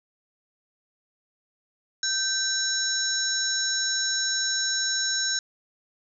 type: tone cluster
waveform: sine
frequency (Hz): 1553 / 3942 / 5420 / 6620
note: G6 / B7 / E8 / G#8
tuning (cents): -17 / -4 / +47 / -6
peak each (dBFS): -29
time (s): 2.03-5.39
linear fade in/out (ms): 2
effects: none